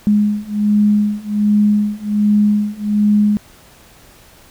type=beating tone pair; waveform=sine; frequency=207.7 / 209 Hz; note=G#3 / G#3; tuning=0 / +11 cents; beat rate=1.3 Hz; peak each=-15 / -14 dBFS; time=0.07-3.37 s; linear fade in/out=0 ms; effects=pink hiss -45 dBFS RMS until 4.5 s